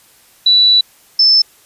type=tone pair in turn; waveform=sine; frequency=3951 / 5274 Hz; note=B7 / E8; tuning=0 / 0 cents; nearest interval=perfect fourth; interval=500 cents; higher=second; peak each=-6 dBFS; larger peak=neither; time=0.46-0.81 / 1.19-1.42 s; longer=first; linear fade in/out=5 ms; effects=white hiss -48 dBFS RMS until 1.65 s + resampled to 32000 Hz